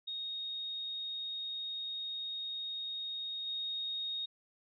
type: tone with level steps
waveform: sine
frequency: 3729 Hz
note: A#7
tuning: in tune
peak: -37 / -35 dBFS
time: 0.07-4.26 s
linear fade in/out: 10 ms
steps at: 3.46 s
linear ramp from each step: 20 ms
effects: none